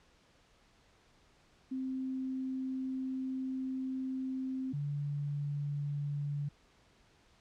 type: tone pair in turn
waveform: sine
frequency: 261.6 / 144.3 Hz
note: C4 / D3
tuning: 0 / -30 cents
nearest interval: minor seventh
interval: 1030 cents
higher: first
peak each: -34 / -33 dBFS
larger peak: second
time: 1.71-4.73 / 4.73-6.49 s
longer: first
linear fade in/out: 10 ms
effects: pink hiss -66 dBFS RMS until 7.4 s + low-pass 6000 Hz 12 dB/octave